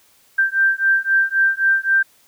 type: beating tone pair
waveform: sine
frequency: 1572 / 1575.8 Hz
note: G6 / G6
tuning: +4 / +9 cents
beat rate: 3.8 Hz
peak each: -17 dBFS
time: 0.38-2.03 s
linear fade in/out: 10 ms
effects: white hiss -55 dBFS RMS until 2.27 s